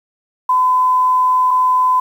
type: tone pair in turn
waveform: sine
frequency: 1013 / 1013 Hz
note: B5 / B5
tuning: +44 / +44 cents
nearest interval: unison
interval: 0 cents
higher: neither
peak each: -10 dBFS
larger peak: neither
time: 0.49-1.51 / 1.51-2 s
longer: first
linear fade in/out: 5 ms
effects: 7-bit